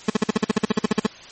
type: tone bursts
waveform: 30% pulse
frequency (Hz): 214.9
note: A3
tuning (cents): -41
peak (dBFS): -12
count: 15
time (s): 0.08-1.066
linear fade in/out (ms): 5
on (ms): 20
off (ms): 49
effects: white hiss -42 dBFS RMS until 1.31 s + MP3 32 kbps